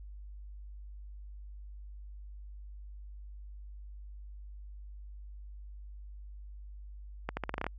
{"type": "accelerating click train", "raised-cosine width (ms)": 0.5, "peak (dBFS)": -18, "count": 9, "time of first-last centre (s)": [7.29, 7.666], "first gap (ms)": 80, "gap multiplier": 0.84, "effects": ["added 50 Hz sine -44 dBFS peak until 7.78 s", "AAC 64 kbps"]}